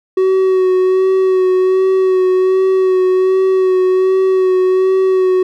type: tone with vibrato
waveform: triangle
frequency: 374.7 Hz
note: F#4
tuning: 22 cents sharp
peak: -7 dBFS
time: 0.17-5.43 s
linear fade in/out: 5 ms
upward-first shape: sine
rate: 1.3 Hz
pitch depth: 21 cents each way
effects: none